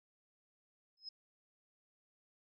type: tone with exponential growth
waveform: sine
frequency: 5120 Hz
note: D#8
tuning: 49 cents sharp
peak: -40 dBFS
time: 0.97-1.09 s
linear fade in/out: 5 ms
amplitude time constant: 25 ms
effects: none